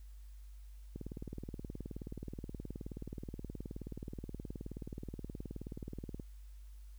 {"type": "click train", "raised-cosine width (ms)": 3, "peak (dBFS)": -30, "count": 100, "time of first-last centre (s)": [0.96, 6.198], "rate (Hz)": 18.9, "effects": ["added 50 Hz sine -49 dBFS peak until 6.98 s", "white hiss -71 dBFS RMS until 6.98 s"]}